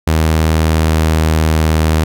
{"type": "tone with pitch glide", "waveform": "sawtooth", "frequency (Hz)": [79.4, 78.85], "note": ["D#2", "D#2"], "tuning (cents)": [36, 24], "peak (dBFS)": -6, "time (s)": [0.07, 2.04], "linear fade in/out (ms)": 5, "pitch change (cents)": -12, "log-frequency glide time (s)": [0.75, 1.77], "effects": []}